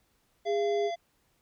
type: harmonic tone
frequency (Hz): 683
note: F5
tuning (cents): -39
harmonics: 1 / 3 / 5 / 7 / 9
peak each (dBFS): -31 / -44 / -46 / -53 / -56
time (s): 0.45-0.96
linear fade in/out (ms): 20
type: tone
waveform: sine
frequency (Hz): 409.9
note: G#4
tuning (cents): -23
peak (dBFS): -26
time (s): 0.45-0.91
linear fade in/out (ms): 50
effects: pink hiss -71 dBFS RMS until 1.41 s